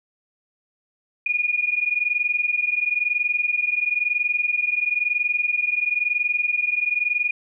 sine tone pair together, 2432 / 2453 Hz, D#7 / D#7, -40 / -25 cents, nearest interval unison, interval 15 cents, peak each -23 / -22 dBFS, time 1.26-7.31 s, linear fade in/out 5 ms, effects none

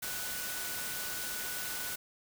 sine tone in noise, 1480 Hz, F#6, in tune, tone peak -44 dBFS, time 0.02-1.96 s, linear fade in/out 10 ms, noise white, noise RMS -38 dBFS, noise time 0.02-1.96 s, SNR -9 dB, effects none

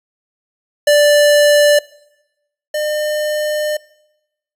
square tone pair in turn, 587.3 / 603.8 Hz, D5 / D5, 0 / +48 cents, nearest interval unison, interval 48 cents, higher second, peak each -8 / -17 dBFS, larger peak first, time 0.87-1.79 / 2.74-3.77 s, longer second, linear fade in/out 5 ms, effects noise-tail reverb RT60 0.9 s tail -22 dB re dry + resampled to 32000 Hz

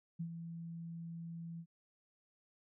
sine tone with ADSR envelope, 167.1 Hz, E3, 24 cents sharp, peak -36 dBFS, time 0.19-1.66 s, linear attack 15 ms, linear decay 78 ms, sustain -7 dB, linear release 66 ms, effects none

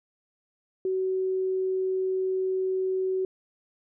sine tone, 376.2 Hz, F#4, 29 cents sharp, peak -24 dBFS, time 0.85-3.25 s, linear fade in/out 2 ms, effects none

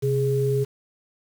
sine tone pair together, 130.8 / 415.3 Hz, C3 / G#4, 0 / 0 cents, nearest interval octave + minor sixth, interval 2000 cents, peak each -22 dBFS, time 0.02-0.65 s, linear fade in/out 20 ms, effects 7-bit

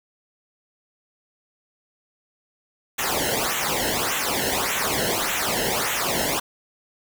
pink noise with flanger, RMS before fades -24 dBFS, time 2.98-6.4 s, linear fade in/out 10 ms, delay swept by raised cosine 0.2 to 0.86 ms, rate 1.7 Hz, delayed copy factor -0.9, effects none

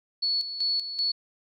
sine tone with tremolo, 4411 Hz, C#8, 9 cents flat, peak -23 dBFS, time 0.22-1.12 s, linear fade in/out 10 ms, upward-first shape square, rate 2.6 Hz, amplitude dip 65%, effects none

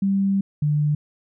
sine tone pair in turn, 196 / 148.71 Hz, G3 / D3, 0 / +22 cents, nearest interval perfect fourth, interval 478 cents, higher first, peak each -17 / -17 dBFS, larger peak neither, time 0.02-0.41 / 0.62-0.95 s, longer first, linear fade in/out 5 ms, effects none

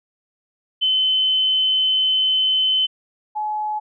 sine tone pair in turn, 3052 / 850.3 Hz, G7 / G#5, -47 / +41 cents, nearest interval octave + minor seventh, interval 2212 cents, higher first, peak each -15 / -21 dBFS, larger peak first, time 0.81-2.87 / 3.35-3.8 s, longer first, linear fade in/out 20 ms, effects none

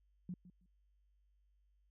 sine tone with echo, 179.5 Hz, F3, 48 cents sharp, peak -40 dBFS, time 0.29-0.34 s, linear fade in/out 2 ms, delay 160 ms, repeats 2, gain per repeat -15 dB, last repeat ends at 0.66 s, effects added 50 Hz sine -70 dBFS peak until 1.9 s

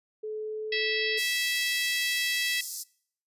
sine tone with pitch glide, 430.6 to 435.1 Hz, A4 to A4, -37 to -19 cents, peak -32 dBFS, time 0.23-1.19 s, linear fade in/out 10 ms, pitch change +18 cents, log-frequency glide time 0.4-1.03 s
harmonic tone, 655 Hz, E5, 11 cents flat, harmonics 3 / 4 / 5 / 6 / 7 / 8, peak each -30 / -32 / -34 / -36 / -37 / -38 dBFS, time 0.72-2.61 s, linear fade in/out 5 ms
pink high-pass noise, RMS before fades -36 dBFS, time 1.17-2.84 s, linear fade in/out 20 ms, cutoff 4800 Hz, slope 48 dB/octave
effects noise-tail reverb RT60 0.6 s tail -23 dB re dry + resampled to 32000 Hz

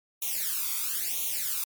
blue noise with flanger, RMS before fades -30 dBFS, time 0.22-1.64 s, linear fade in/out 2 ms, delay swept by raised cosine 0.3 to 0.88 ms, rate 1 Hz, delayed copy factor +0.95, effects MP3 96 kbps

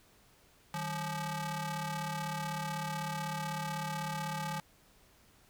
sawtooth ring-modulated tone, 350 Hz, F4, 4 cents sharp, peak -28 dBFS, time 0.74-4.6 s, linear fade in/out 2 ms, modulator 507 Hz, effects pink hiss -64 dBFS RMS until 5.49 s

